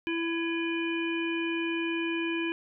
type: harmonic tone with a mistuned harmonic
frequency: 333.2 Hz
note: E4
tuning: 19 cents sharp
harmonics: 1 / 3 / 5 / 7 / 9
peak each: -29 / -42 / -38 / -35 / -41 dBFS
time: 0.07-2.52 s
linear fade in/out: 0 ms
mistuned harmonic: 7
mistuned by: +76 cents
effects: none